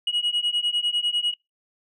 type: beating tone pair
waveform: sine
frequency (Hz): 2900 / 2910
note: F#7 / F#7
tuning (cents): -35 / -29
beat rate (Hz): 10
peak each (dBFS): -23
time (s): 0.07-1.34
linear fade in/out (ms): 5
effects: noise-tail reverb RT60 0.2 s tail -26 dB re dry + tanh soft clip ceiling -18 dBFS